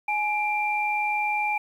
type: tone pair together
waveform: sine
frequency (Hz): 840 / 2367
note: G#5 / D7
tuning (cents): +19 / +13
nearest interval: octave + tritone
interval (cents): 1794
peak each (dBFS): -25 / -26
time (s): 0.08-1.58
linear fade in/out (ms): 5
effects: 9-bit